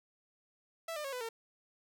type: tone with pitch steps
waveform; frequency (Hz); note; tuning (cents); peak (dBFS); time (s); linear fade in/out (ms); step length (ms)
sawtooth; 659.3 / 601.1 / 548 / 499.7 / 455.5; E5 / D5 / C#5 / B4 / A#4; 0 / +40 / -20 / +20 / -40; -34; 0.88-1.29; 5; 82
effects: none